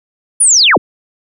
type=linear sweep; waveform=sine; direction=down; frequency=10140 to 38.89 Hz; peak=-5 dBFS; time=0.4-0.78 s; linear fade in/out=10 ms; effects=none